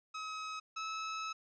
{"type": "tone pair in turn", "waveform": "sawtooth", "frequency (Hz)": [1276, 1297.6], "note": ["D#6", "E6"], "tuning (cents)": [43, -28], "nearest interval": "unison", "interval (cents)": 29, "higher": "second", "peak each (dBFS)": [-36, -34], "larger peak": "second", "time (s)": [[0.14, 0.6], [0.76, 1.33]], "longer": "second", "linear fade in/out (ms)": 10, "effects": ["resampled to 16000 Hz", "12-bit"]}